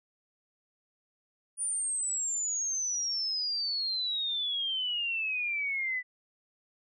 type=exponential sweep; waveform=sine; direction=down; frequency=9490 to 1975.5 Hz; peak=-29 dBFS; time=1.57-6.03 s; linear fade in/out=50 ms; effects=none